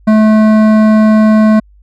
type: tone with hard clipping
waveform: sine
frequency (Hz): 216.4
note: A3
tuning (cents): -29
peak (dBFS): -6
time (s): 0.07-1.6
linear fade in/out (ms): 10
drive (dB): 13
effects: added 50 Hz sine -40 dBFS peak until 1.82 s